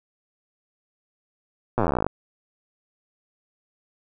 slowing click train, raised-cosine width 1 ms, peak -8 dBFS, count 22, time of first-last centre 1.78-2.066 s, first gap 8 ms, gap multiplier 1.05, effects none

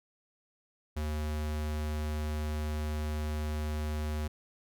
square tone, 76 Hz, D#2, 40 cents flat, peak -32 dBFS, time 0.96-4.28 s, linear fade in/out 10 ms, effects none

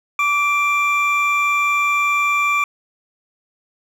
triangle tone pair together, 1161 / 2365 Hz, D6 / D7, -20 / +12 cents, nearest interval octave, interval 1232 cents, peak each -16 dBFS, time 0.19-2.64 s, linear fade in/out 2 ms, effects none

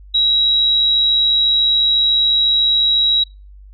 sine tone, 3862 Hz, B7, 39 cents flat, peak -11 dBFS, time 0.14-3.24 s, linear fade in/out 10 ms, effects noise-tail reverb RT60 0.3 s tail -24 dB re dry + added 49 Hz sine -37 dBFS peak until 3.73 s

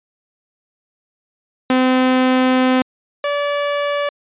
sawtooth tone pair in turn, 256.8 / 576.5 Hz, C4 / D5, -32 / -32 cents, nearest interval octave + major second, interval 1400 cents, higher second, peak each -8 / -13 dBFS, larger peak first, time 1.7-2.82 / 3.24-4.09 s, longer first, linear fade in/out 2 ms, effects resampled to 8000 Hz

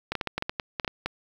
clicks, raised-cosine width 0.3 ms, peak -12 dBFS, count 12, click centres 0.12 / 0.153 / 0.212 / 0.273 / 0.38 / 0.424 / 0.495 / 0.598 / 0.798 / 0.847 / 0.878 / 1.06 s, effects 7-bit

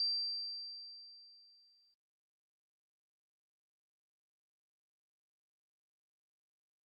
sine tone with exponential decay, 4699 Hz, D8, in tune, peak -30 dBFS, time 0-1.94 s, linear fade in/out 1 ms, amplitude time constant 420 ms, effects Opus 32 kbps

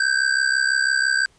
square ring-modulated tone, 1568 Hz, G6, in tune, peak -15 dBFS, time 0-1.26 s, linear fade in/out 0 ms, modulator 33 Hz, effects pink hiss -58 dBFS RMS until 1.38 s + resampled to 22050 Hz

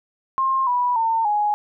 sine tone with pitch steps, 1063 / 980.4 / 904.3 / 834 Hz, C6 / B5 / A5 / G#5, +27 / -13 / +47 / +7 cents, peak -17 dBFS, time 0.38-1.54 s, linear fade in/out 0 ms, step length 290 ms, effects none

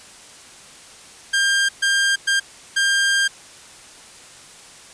sawtooth tone bursts at uneven times, 1598 Hz, G6, 33 cents sharp, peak -12 dBFS, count 4, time 1.33-1.69 / 1.82-2.16 / 2.27-2.4 / 2.76-3.28 s, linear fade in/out 10 ms, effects white hiss -43 dBFS RMS until 4.93 s + resampled to 22050 Hz

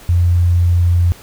sine tone, 87.31 Hz, F2, in tune, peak -9 dBFS, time 0.09-1.12 s, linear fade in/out 0 ms, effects pink hiss -40 dBFS RMS until 1.22 s

